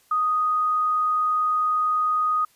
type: tone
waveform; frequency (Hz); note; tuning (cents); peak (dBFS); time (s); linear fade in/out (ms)
sine; 1244.5; D#6; 0; -19; 0.11-2.45; 5
effects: white hiss -60 dBFS RMS until 2.55 s + resampled to 32000 Hz